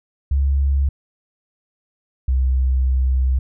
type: tone pair in turn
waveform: sine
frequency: 69.1 / 64.68 Hz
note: C#2 / C2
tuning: -5 / -19 cents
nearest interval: minor second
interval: 114 cents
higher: first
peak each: -14 dBFS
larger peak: neither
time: 0.31-0.89 / 2.28-3.39 s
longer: second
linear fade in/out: 5 ms
effects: none